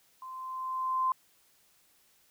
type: tone with level ramp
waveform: sine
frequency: 1038 Hz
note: C6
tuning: 14 cents flat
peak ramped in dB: -41 to -24 dBFS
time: 0.22-1.12 s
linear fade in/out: 2 ms
effects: white hiss -66 dBFS RMS until 2.3 s